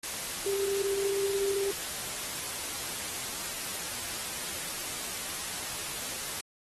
sine tone in noise, 395.5 Hz, G4, 15 cents sharp, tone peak -27 dBFS, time 0.46-1.71 s, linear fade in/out 5 ms, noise white, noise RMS -36 dBFS, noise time 0.03-6.41 s, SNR +6 dB, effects AAC 32 kbps

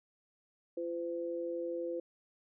sine tone pair together, 342 / 510 Hz, F4 / C5, -36 / -44 cents, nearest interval perfect fifth, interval 692 cents, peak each -38 / -37 dBFS, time 0.77-2 s, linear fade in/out 5 ms, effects none

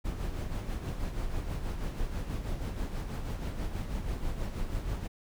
brown noise with tremolo, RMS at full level -32 dBFS, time 0.04-5.08 s, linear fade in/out 20 ms, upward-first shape sine, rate 6.2 Hz, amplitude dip 50%, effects none

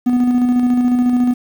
triangle tone with tremolo, 246.9 Hz, B3, in tune, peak -8 dBFS, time 0.06-1.34 s, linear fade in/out 10 ms, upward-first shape square, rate 14 Hz, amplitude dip 30%, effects 7-bit

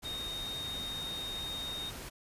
sine tone in noise, 3706 Hz, A#7, 11 cents flat, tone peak -37 dBFS, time 0.04-1.91 s, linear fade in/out 20 ms, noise pink, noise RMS -44 dBFS, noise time 0.02-2.1 s, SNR +4 dB, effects resampled to 32000 Hz

